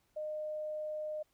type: tone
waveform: sine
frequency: 612 Hz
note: D#5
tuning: 29 cents flat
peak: -36 dBFS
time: 0.16-1.23 s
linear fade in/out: 10 ms
effects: pink hiss -75 dBFS RMS until 1.33 s